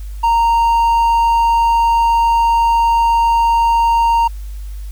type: tone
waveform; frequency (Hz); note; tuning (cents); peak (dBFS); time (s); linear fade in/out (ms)
triangle; 927; A#5; -10; -8; 0.23-4.28; 10
effects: added 50 Hz sine -24 dBFS peak until 4.91 s + white hiss -47 dBFS RMS until 4.91 s